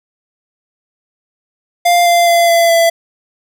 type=tone with pitch steps; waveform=square; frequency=698.5 / 691.3 / 684.1 / 677 / 670 Hz; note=F5 / F5 / F5 / E5 / E5; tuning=0 / -18 / -36 / +46 / +28 cents; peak=-8 dBFS; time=1.85-2.9 s; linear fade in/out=10 ms; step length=210 ms; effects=none